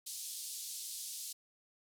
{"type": "band-pass noise", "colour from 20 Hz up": "white", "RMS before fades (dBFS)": -44, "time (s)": [0.06, 1.33], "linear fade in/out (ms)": 10, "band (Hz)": [3800, 12000], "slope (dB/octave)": 24, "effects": []}